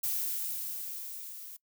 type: noise with level ramp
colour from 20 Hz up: violet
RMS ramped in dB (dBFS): -31 to -46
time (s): 0.03-1.57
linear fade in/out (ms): 10
effects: noise-tail reverb RT60 0.1 s tail -22 dB re dry